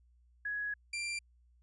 sine / sawtooth tone pair in turn, 1673 / 2368 Hz, G#6 / D7, +12 / +14 cents, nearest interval tritone, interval 602 cents, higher second, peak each -34 / -32 dBFS, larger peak second, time 0.45-0.74 / 0.93-1.19 s, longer first, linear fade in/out 5 ms, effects added 60 Hz sine -63 dBFS peak until 1.62 s + resampled to 24000 Hz

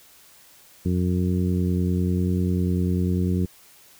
harmonic tone, 90.1 Hz, F#2, 45 cents flat, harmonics 1 / 2 / 3 / 4 / 5, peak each -23 / -23 / -30 / -31 / -37 dBFS, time 0.85-3.46 s, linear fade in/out 10 ms, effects white hiss -52 dBFS RMS until 3.99 s

